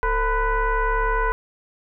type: tone with frequency modulation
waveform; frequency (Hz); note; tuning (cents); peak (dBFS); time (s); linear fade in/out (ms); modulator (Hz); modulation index
sine; 519; C5; -14; -18; 0.03-1.32; 0; 484; 2.2
effects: none